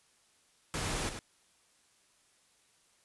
pink noise with echo, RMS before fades -35 dBFS, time 0.74-1.09 s, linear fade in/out 0 ms, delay 100 ms, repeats 1, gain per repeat -7 dB, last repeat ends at 1.19 s, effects white hiss -68 dBFS RMS until 3.04 s + resampled to 24000 Hz

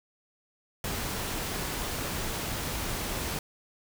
pink noise, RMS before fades -33 dBFS, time 0.84-3.39 s, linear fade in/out 2 ms, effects none

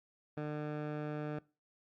15% pulse tone with low-pass filter, 150 Hz, D3, 37 cents sharp, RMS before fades -39 dBFS, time 0.37-1.39 s, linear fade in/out 5 ms, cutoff 1600 Hz, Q 0.74, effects noise-tail reverb RT60 0.3 s tail -21 dB re dry + Opus 48 kbps

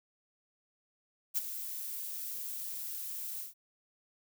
violet noise with ADSR envelope, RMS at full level -29 dBFS, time 1.34-3.54 s, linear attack 33 ms, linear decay 22 ms, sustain -11 dB, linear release 140 ms, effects none

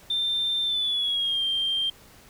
sine tone with pitch glide, 3582 to 3173 Hz, A7 to G7, +30 to +20 cents, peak -22 dBFS, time 0.1-1.9 s, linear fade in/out 5 ms, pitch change -210 cents, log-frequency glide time 0.63-1.44 s, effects tanh soft clip ceiling -18 dBFS + pink hiss -52 dBFS RMS until 2.29 s

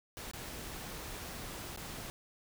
pink noise with dropouts, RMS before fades -44 dBFS, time 0.17-2.1 s, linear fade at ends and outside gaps 0 ms, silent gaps 0.313-0.335 / 1.762-1.774 s, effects none

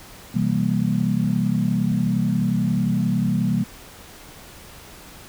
sine chord, C dominant seventh, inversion none, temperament equal with one note detuned, 127.53 / 164.81 / 196 / 233.1 Hz, C3 / E3 / G3 / Bb3, -44 / 0 / 0 / 0 cents, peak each -25 / -24 / -22 / -24 dBFS, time 0.34-3.64 s, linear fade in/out 10 ms, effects pink hiss -43 dBFS RMS until 5.28 s

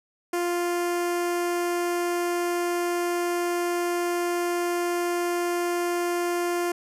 sawtooth tone with notch filter, 349.2 Hz, F4, in tune, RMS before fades -26 dBFS, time 0.33-6.72 s, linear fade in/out 5 ms, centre 3800 Hz, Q 1.7, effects resampled to 32000 Hz

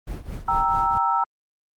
brown noise with tremolo, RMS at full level -29 dBFS, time 0.07-0.98 s, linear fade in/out 5 ms, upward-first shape triangle, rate 4.6 Hz, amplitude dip 85%
sine chord, E diminished, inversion first, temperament equal, 784 / 932.3 / 1318.5 Hz, G5 / Bb5 / E6, 0 / 0 / 0 cents, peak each -25 / -22 / -22 dBFS, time 0.48-1.24 s, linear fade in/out 5 ms
effects Opus 24 kbps

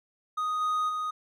triangle tone with level steps, 1245 Hz, D#6, 1 cent sharp, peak -25 / -23 / -27 dBFS, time 0.37-1.11 s, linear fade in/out 10 ms, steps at 0.6 / 0.88 s, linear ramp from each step 20 ms, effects none

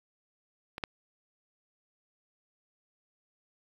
clicks, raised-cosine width 0.3 ms, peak -22 / -15 dBFS, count 2, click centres 0.781 / 0.838 s, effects 8-bit

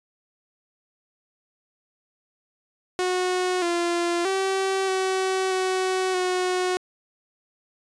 sawtooth tone with pitch steps, 365.4 / 344.8 / 384.5 / 378.3 / 374 / 365.6 Hz, F#4 / F4 / G4 / F#4 / F#4 / F#4, -22 / -22 / -33 / +38 / +19 / -21 cents, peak -18 dBFS, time 2.99-6.77 s, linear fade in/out 0 ms, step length 630 ms, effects resampled to 22050 Hz

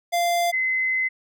square / sine tone pair in turn, 693 / 2047 Hz, F5 / C7, -14 / -38 cents, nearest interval octave + perfect fifth, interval 1876 cents, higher second, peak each -20 dBFS, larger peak neither, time 0.12-0.52 / 0.52-1.09 s, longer second, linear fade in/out 20 ms, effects none

